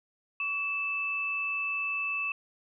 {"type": "tone pair together", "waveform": "sine", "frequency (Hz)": [1137.7, 2635], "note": ["C#6", "E7"], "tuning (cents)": [45, -1], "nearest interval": "octave + minor third", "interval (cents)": 1454, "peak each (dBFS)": [-39, -29], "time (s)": [0.4, 2.32], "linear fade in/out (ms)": 2, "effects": []}